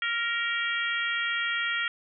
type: harmonic tone with a mistuned harmonic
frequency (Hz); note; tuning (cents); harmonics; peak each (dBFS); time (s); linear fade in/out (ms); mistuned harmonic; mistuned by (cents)
463.9; A#4; -8; 3 / 4 / 5 / 6 / 7; -31 / -30 / -34 / -37 / -34; 0.02-1.88; 2; 4; +27
effects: none